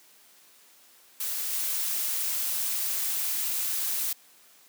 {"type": "noise with level steps", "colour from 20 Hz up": "blue", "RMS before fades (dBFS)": [-31, -29], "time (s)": [1.2, 4.13], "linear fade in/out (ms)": 5, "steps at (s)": 1.53, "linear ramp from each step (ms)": 2, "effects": ["white hiss -57 dBFS RMS until 4.68 s", "high-pass 200 Hz 12 dB/octave"]}